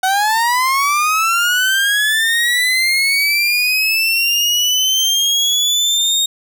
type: linear sweep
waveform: 30% pulse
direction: up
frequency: 740 to 3729 Hz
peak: -10 dBFS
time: 0.03-6.26 s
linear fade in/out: 5 ms
effects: none